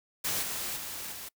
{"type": "noise with level steps", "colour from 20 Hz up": "white", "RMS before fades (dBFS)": [-31, -35, -39, -42], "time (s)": [0.24, 1.29], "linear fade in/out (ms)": 10, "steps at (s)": [0.42, 0.76, 1.12], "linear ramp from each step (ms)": 10, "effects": ["noise-tail reverb RT60 0.1 s tail -25 dB re dry"]}